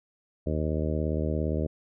harmonic tone, 77.4 Hz, D#2, 9 cents flat, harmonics 1 / 2 / 3 / 4 / 5 / 6 / 7 / 8, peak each -29 / -32 / -34 / -35 / -36 / -37 / -37 / -38 dBFS, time 0.46-1.67 s, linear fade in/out 10 ms, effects none

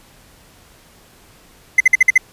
triangle tone bursts, 2047 Hz, C7, 38 cents flat, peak -4 dBFS, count 6, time 1.78-2.179 s, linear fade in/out 5 ms, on 24 ms, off 51 ms, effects pink hiss -48 dBFS RMS until 2.32 s + resampled to 32000 Hz

